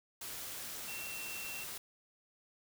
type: tone in noise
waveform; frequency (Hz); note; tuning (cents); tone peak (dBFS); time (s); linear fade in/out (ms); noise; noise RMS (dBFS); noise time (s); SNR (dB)
sine; 2711; E7; +48; -44; 0.88-1.64; 5; white; -44; 0.21-1.78; -3
effects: none